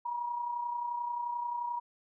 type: tone with amplitude modulation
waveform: sine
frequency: 958 Hz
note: A#5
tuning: 47 cents sharp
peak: -30 dBFS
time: 0.05-1.8 s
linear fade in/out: 10 ms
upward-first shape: sine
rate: 31.4 Hz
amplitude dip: 50%
effects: none